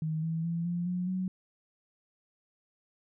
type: tone with pitch steps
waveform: sine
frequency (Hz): 157.5 / 162.77 / 168.22 / 173.85 / 179.67 / 185.68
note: D#3 / E3 / E3 / F3 / F3 / F#3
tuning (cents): +21 / -22 / +35 / -8 / +49 / +6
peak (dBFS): -29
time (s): 0.02-1.28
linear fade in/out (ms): 2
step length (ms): 210
effects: none